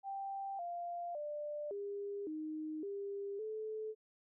sine tone with pitch steps, 785 / 695 / 593 / 403.8 / 310.3 / 400.2 / 434.2 Hz, G5 / F5 / D5 / G#4 / D#4 / G4 / A4, +2 / -9 / +17 / -49 / -5 / +36 / -23 cents, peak -39 dBFS, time 0.03-3.95 s, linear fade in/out 50 ms, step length 560 ms, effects none

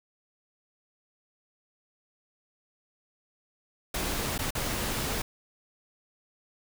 pink noise with dropouts, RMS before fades -31 dBFS, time 3.94-5.22 s, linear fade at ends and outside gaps 5 ms, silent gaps 4.38-4.389 / 4.507-4.55 s, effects none

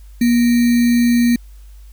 sine tone with sample-and-hold, 238.9 Hz, A#3, 43 cents sharp, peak -10 dBFS, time 0.21-1.36 s, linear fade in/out 5 ms, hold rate 2100 Hz, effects added 50 Hz sine -36 dBFS peak until 1.92 s + white hiss -55 dBFS RMS until 1.92 s

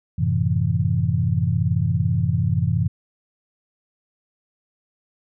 sine chord, F# half-diminished seventh, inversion none, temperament equal, 92.5 / 110 / 130.81 / 164.81 Hz, F#2 / A2 / C3 / E3, 0 / 0 / 0 / 0 cents, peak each -23 dBFS, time 0.18-2.88 s, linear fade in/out 10 ms, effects none

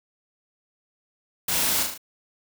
white noise with echo, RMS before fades -25 dBFS, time 1.48-1.83 s, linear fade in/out 5 ms, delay 37 ms, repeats 4, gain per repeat -4 dB, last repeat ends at 1.978 s, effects none

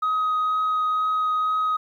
sine tone with vibrato, 1259 Hz, D#6, 20 cents sharp, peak -18 dBFS, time 0.02-1.77 s, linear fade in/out 10 ms, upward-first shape triangle, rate 2.1 Hz, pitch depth 9 cents each way, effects tanh soft clip ceiling -18 dBFS + 10-bit

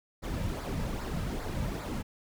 brown noise with flanger, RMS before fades -34 dBFS, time 0.22-2.03 s, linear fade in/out 20 ms, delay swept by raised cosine 0.32 to 2.82 ms, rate 2.5 Hz, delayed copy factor -0.6, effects none

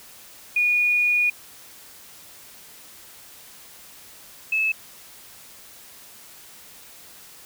sine tone pair in turn, 2450 / 2604 Hz, D#7 / E7, -27 / -22 cents, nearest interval minor second, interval 105 cents, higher second, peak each -17 / -19 dBFS, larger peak first, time 0.56-1.3 / 4.52-4.72 s, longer first, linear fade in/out 5 ms, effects white hiss -46 dBFS RMS until 7.45 s

